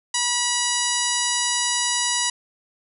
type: harmonic tone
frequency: 970 Hz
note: B5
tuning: 31 cents flat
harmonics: 1 / 2 / 3 / 4 / 5 / 6 / 7 / 8 / 10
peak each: -29 / -29 / -29 / -29 / -29 / -29 / -29 / -29 / -29 dBFS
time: 0.14-2.3 s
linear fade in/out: 5 ms
effects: none